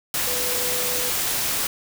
sine tone in noise, 494.9 Hz, B4, 4 cents sharp, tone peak -31 dBFS, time 0.27-1.1 s, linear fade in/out 2 ms, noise white, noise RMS -24 dBFS, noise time 0.14-1.67 s, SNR -10 dB, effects none

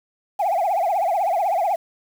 sine tone with vibrato, 740 Hz, F#5, in tune, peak -16 dBFS, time 0.39-1.76 s, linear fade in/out 10 ms, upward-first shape triangle, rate 16 Hz, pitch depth 250 cents each way, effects tanh soft clip ceiling -15 dBFS + 7-bit

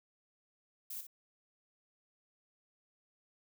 violet noise with echo, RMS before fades -43 dBFS, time 0.9-1.01 s, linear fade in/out 5 ms, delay 59 ms, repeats 1, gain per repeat -8 dB, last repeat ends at 1.069 s, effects none

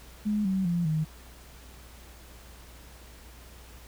sine tone with pitch steps, 210 / 190.36 / 172.55 / 156.42 Hz, G#3 / F#3 / F3 / D#3, +19 / +49 / -21 / +10 cents, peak -24 dBFS, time 0.25-1.05 s, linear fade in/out 20 ms, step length 200 ms, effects added 60 Hz sine -49 dBFS peak until 3.87 s + pink hiss -52 dBFS RMS until 3.87 s

